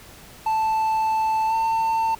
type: tone with pitch glide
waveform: triangle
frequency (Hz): 880 to 898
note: A5 to A5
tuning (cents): 0 to +35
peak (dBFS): -17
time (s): 0.46-2.15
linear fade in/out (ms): 5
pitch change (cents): +35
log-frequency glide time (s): 1.47-1.54
effects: pink hiss -45 dBFS RMS until 2.19 s